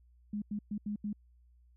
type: tone bursts at uneven times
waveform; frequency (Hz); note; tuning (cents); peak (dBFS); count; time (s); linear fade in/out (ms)
sine; 207.7; G#3; 0; -33; 5; 0.33-0.42 / 0.51-0.59 / 0.71-0.78 / 0.86-0.96 / 1.04-1.13; 5
effects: added 60 Hz sine -60 dBFS peak until 1.76 s